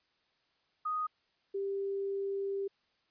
sine tone pair in turn, 1244.5 / 394.4 Hz, D#6 / G4, 0 / +11 cents, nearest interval octave + minor sixth, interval 1989 cents, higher first, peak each -31 / -32 dBFS, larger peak first, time 0.85-1.07 / 1.54-2.68 s, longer second, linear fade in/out 10 ms, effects white hiss -74 dBFS RMS until 3.1 s + resampled to 11025 Hz

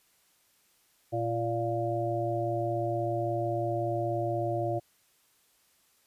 harmonic tone with a mistuned harmonic, 116.3 Hz, A#2, 4 cents flat, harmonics 1 / 3 / 5 / 6, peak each -33 / -33 / -33 / -33 dBFS, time 1.12-4.8 s, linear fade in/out 20 ms, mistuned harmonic 3, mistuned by -22 cents, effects white hiss -67 dBFS RMS until 6.06 s + resampled to 32000 Hz

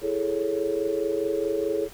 sine chord, A major seventh, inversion second, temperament equal with one note detuned, 332.5 / 415.3 / 440 / 554.4 Hz, E4 / G#4 / A4 / C#5, +15 / 0 / 0 / 0 cents, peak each -31 / -27 / -28 / -31 dBFS, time 0.01-1.89 s, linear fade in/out 50 ms, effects pink hiss -47 dBFS RMS until 1.93 s

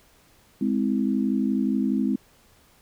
sine chord, Ab augmented, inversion none, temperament just, 207.7 / 259.6 / 324.5 Hz, Ab3 / C4 / E4, 0 / -13 / -27 cents, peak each -24 / -24 / -29 dBFS, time 0.61-2.16 s, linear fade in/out 5 ms, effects pink hiss -58 dBFS RMS until 2.81 s

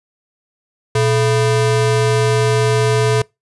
square ring-modulated tone, 276.4 Hz, C#4, 5 cents flat, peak -10 dBFS, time 0.95-3.22 s, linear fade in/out 5 ms, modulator 156 Hz, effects noise-tail reverb RT60 0.2 s tail -24 dB re dry + resampled to 24000 Hz

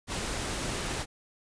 pink noise, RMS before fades -33 dBFS, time 0.07-1.06 s, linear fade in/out 50 ms, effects resampled to 22050 Hz

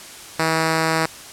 5% pulse tone, 161.1 Hz, E3, 39 cents flat, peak -6 dBFS, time 0.39-1.06 s, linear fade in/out 5 ms, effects white hiss -38 dBFS RMS until 1.32 s + low-pass 10000 Hz 12 dB/octave

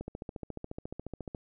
click train, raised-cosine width 2 ms, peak -25 dBFS, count 20, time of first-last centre 0.01-1.348 s, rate 14.2 Hz, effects none

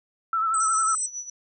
sine tone with vibrato, 1318.5 Hz, E6, in tune, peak -21 dBFS, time 0.33-0.95 s, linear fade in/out 2 ms, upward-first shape triangle, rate 11 Hz, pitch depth 55 cents each way
sine tone, 8080 Hz, B8, 39 cents sharp, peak -25 dBFS, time 0.54-1.06 s, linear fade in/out 2 ms
sine tone with tremolo, 5920 Hz, F#8, in tune, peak -29 dBFS, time 0.6-1.3 s, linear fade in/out 5 ms, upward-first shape sine, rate 7.3 Hz, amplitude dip 75%
effects none

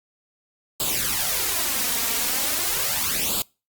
white noise with flanger, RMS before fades -24 dBFS, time 0.8-3.42 s, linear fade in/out 0 ms, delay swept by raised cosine 0.25 to 4.35 ms, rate 0.39 Hz, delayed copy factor +0.75, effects noise-tail reverb RT60 0.3 s tail -26 dB re dry + Opus 48 kbps

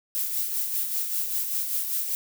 violet noise with tremolo, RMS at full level -26 dBFS, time 0.15-2.15 s, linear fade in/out 0 ms, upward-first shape sine, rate 5.1 Hz, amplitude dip 45%, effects none

